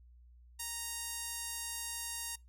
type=tone with band-pass filter; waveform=sawtooth; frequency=932.3 Hz; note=A#5; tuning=in tune; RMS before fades=-41 dBFS; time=0.59-2.36 s; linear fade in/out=10 ms; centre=9800 Hz; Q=1.2; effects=noise-tail reverb RT60 0.2 s tail -23 dB re dry + added 60 Hz sine -56 dBFS peak until 2.48 s